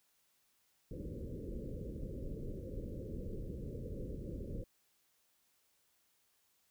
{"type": "low-pass noise", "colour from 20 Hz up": "pink", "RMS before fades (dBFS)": -43, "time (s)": [0.91, 4.64], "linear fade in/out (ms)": 5, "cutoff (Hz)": 550, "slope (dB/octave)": 96, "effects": ["white hiss -75 dBFS RMS until 6.7 s"]}